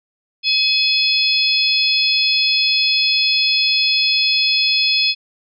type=harmonic tone; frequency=849 Hz; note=G#5; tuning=38 cents sharp; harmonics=3 / 4 / 5 / 6; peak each=-19 / -19 / -19 / -19 dBFS; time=0.43-5.15 s; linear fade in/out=50 ms; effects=none